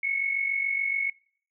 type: tone pair together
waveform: sine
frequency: 2191 / 2238 Hz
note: C#7 / C#7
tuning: -21 / +16 cents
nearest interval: unison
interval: 37 cents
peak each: -26 / -31 dBFS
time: 0.03-1.1 s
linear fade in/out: 5 ms
effects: noise-tail reverb RT60 0.5 s tail -21 dB re dry